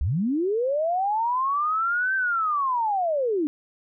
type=linear two-way sweep; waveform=sine; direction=up then down; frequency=56.1 to 1568 to 281.9 Hz; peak=-21 dBFS; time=0.01-3.47 s; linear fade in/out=0 ms; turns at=2.15 s; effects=none